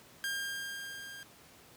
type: tone with level ramp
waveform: sawtooth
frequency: 1605 Hz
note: G6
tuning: 40 cents sharp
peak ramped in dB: -29 to -42 dBFS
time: 0.24-1.23 s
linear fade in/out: 0 ms
effects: pink hiss -57 dBFS RMS until 1.76 s + high-pass 100 Hz 12 dB/octave